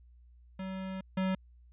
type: tone pair in turn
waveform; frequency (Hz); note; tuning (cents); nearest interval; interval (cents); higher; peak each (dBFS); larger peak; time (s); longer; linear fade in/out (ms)
square; 189.4 / 188.49; F#3 / F#3; +41 / +32; unison; 9; first; -37 / -29; second; 0.59-1.01 / 1.17-1.35; first; 5
effects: added 60 Hz sine -55 dBFS peak until 1.72 s + resampled to 8000 Hz